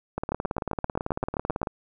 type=two click trains; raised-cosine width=1 ms; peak=-14 / -13 dBFS; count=28 / 11; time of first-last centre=0.18-1.672 / 0.32-1.631 s; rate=18.1 / 7.63 Hz; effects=none